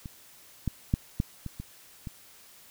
clicks, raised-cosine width 5 ms, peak -26 / -15 / -11 / -13 / -23 / -24 / -24 dBFS, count 7, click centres 0.058 / 0.677 / 0.939 / 1.201 / 1.463 / 1.6 / 2.072 s, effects white hiss -54 dBFS RMS until 2.7 s

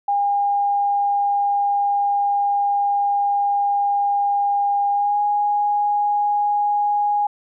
sine tone with pitch glide, 809 to 824.6 Hz, G#5 to G#5, -46 to -13 cents, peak -16 dBFS, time 0.08-7.27 s, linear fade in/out 5 ms, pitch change +33 cents, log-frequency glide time 4.91-5.19 s, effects none

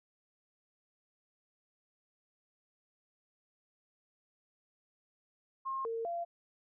sine tone with pitch steps, 1069 / 456.3 / 686 Hz, C6 / A#4 / F5, +37 / -37 / -31 cents, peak -34 dBFS, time 5.65-6.25 s, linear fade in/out 20 ms, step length 200 ms, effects none

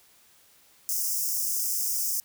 white high-pass noise, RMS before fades -28 dBFS, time 0.89-2.2 s, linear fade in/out 0 ms, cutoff 5100 Hz, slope 96 dB/octave, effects white hiss -59 dBFS RMS until 2.24 s

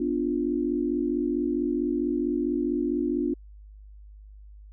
sine chord, B diminished, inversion none, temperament equal with one note detuned, 249.2 / 293.7 / 349.2 Hz, B3 / D4 / F4, +16 / 0 / 0 cents, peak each -29 / -27 / -28 dBFS, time 0-3.34 s, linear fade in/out 5 ms, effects added 51 Hz sine -44 dBFS peak until 4.72 s

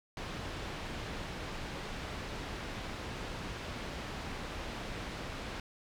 pink low-pass noise, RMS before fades -41 dBFS, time 0.17-5.6 s, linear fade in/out 2 ms, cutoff 4100 Hz, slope 12 dB/octave, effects none

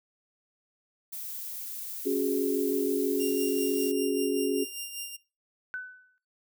violet noise, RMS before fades -38 dBFS, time 1.12-3.92 s, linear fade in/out 10 ms
sine chord, C# suspended fourth, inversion none, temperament just, 277.2 / 369.6 / 415.8 Hz, C#4 / F#4 / G#4, 0 / -2 / +2 cents, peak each -29 dBFS, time 2.05-4.65 s, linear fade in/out 20 ms
10% pulse tone with tremolo, 2794 Hz, F7, in tune, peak -25 dBFS, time 3.19-5.17 s, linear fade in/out 20 ms, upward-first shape sine, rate 5.1 Hz, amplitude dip 55%
sine tone with exponential decay, 1503 Hz, F#6, 27 cents sharp, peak -30 dBFS, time 5.74-6.18 s, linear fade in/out 0 ms, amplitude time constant 94 ms
effects noise-tail reverb RT60 0.3 s tail -20 dB re dry

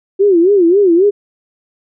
sine tone with vibrato, 370 Hz, F#4, in tune, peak -6 dBFS, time 0.19-1.11 s, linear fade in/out 20 ms, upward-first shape sine, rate 3.7 Hz, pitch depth 190 cents each way, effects none

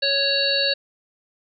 harmonic tone, 555 Hz, C#5, 2 cents sharp, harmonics 1 / 3 / 5 / 7 / 8, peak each -25 / -27 / -27 / -24 / -22 dBFS, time 0.02-0.74 s, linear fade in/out 10 ms, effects none

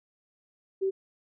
sine tone, 385.2 Hz, G4, 30 cents flat, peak -24 dBFS, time 0.81-0.91 s, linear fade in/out 20 ms, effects none

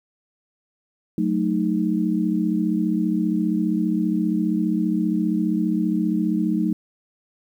sine chord, D# diminished, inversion first, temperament equal, 185 / 220 / 311.1 Hz, F#3 / A3 / D#4, 0 / 0 / 0 cents, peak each -23 dBFS, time 1.18-6.73 s, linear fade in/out 2 ms, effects 9-bit

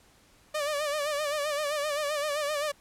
sawtooth tone with vibrato, 591 Hz, D5, 11 cents sharp, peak -24 dBFS, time 0.54-2.72 s, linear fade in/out 10 ms, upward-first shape sine, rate 7.7 Hz, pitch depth 74 cents each way, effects pink hiss -60 dBFS RMS until 2.8 s + low-pass 12000 Hz 12 dB/octave

